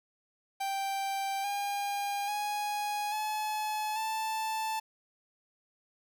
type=tone with pitch steps; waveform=45% pulse; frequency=784 / 807 / 830.6 / 855 / 880 Hz; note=G5 / G#5 / G#5 / A5 / A5; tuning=0 / -50 / 0 / -50 / 0 cents; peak=-31 dBFS; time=0.6-4.8 s; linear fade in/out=10 ms; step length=840 ms; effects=10-bit